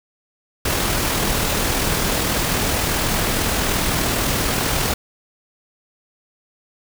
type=noise with amplitude modulation; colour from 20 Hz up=pink; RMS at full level=-19 dBFS; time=0.65-4.94 s; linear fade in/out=5 ms; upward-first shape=sine; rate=40.2 Hz; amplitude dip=25%; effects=none